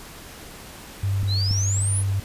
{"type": "tone", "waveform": "sine", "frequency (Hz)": 98, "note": "G2", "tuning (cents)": 0, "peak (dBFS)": -20, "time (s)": [1.03, 2.2], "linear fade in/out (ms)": 5}
{"type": "clicks", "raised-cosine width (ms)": 5, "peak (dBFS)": -18, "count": 2, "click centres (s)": [1.232, 1.511]}
{"type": "exponential sweep", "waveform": "sine", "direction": "up", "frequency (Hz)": [3802, 10970], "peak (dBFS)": -25, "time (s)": [1.27, 2.04], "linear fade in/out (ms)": 50}
{"effects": ["pink hiss -41 dBFS RMS until 2.24 s", "resampled to 32000 Hz"]}